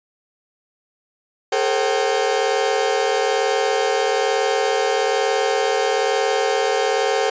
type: tone cluster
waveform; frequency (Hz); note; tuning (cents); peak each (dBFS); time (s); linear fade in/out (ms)
40% pulse; 416 / 457.1 / 534 / 765; G#4 / A#4 / C5 / G5; +3 / -34 / +35 / -42; -22; 1.52-7.3; 5
effects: resampled to 16000 Hz